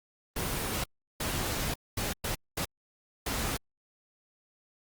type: noise bursts at uneven times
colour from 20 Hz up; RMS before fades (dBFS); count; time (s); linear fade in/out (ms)
pink; -32; 6; 0.36-0.84 / 1.2-1.74 / 1.97-2.13 / 2.24-2.35 / 2.57-2.65 / 3.26-3.57; 5
effects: Opus 24 kbps